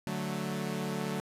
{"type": "chord", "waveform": "sawtooth", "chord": "D major", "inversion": "none", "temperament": "equal", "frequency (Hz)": [146.83, 185, 220], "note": ["D3", "F#3", "A3"], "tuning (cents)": [0, 0, 0], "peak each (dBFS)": [-34, -32, -33], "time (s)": [0.07, 1.2], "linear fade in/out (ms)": 0, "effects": ["resampled to 32000 Hz"]}